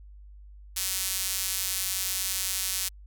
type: tone with high-pass filter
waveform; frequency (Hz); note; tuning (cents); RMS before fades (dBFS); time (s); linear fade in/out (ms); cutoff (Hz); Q
sawtooth; 189.5; F#3; +42; -30; 0.76-2.89; 10; 5600; 0.53
effects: added 50 Hz sine -45 dBFS peak until 3.06 s